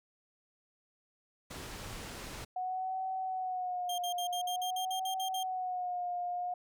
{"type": "low-pass noise", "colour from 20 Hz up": "pink", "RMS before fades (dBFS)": -44, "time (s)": [1.5, 2.45], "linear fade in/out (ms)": 10, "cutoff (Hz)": 10000, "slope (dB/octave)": 12}
{"type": "tone with vibrato", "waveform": "sine", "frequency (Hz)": 733, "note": "F#5", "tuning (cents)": -16, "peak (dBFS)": -33, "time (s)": [2.56, 6.54], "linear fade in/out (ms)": 5, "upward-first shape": "sine", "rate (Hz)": 0.48, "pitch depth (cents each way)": 55}
{"type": "tone bursts", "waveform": "sawtooth", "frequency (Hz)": 3200, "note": "G7", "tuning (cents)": 35, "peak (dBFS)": -34, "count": 11, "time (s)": [3.89, 5.432], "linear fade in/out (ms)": 5, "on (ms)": 92, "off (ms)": 53}
{"effects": []}